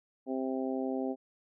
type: harmonic tone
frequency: 131.4 Hz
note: C3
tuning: 8 cents sharp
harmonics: 2 / 3 / 4 / 5 / 6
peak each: -33 / -37 / -39 / -41 / -43 dBFS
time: 0.26-1.16 s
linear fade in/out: 50 ms
effects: none